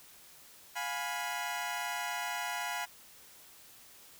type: chord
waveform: 20% pulse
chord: F diminished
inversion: none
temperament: equal with one note detuned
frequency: 708.2 / 830.6 / 987.8 Hz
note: F5 / Ab5 / Cb6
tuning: +24 / 0 / 0 cents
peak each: -34 / -34 / -34 dBFS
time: 0.75-2.86 s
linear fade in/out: 20 ms
effects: white hiss -56 dBFS RMS until 4.19 s